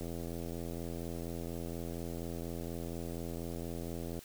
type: click train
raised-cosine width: 2 ms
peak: -28 dBFS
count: 353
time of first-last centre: 0.01-4.191 s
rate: 84.2 Hz
effects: white hiss -55 dBFS RMS until 4.24 s